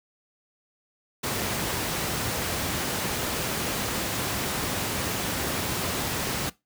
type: noise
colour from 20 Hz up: pink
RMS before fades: -28 dBFS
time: 1.23-6.5 s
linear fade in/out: 10 ms
effects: noise-tail reverb RT60 0.2 s tail -20 dB re dry + high-pass 80 Hz 12 dB/octave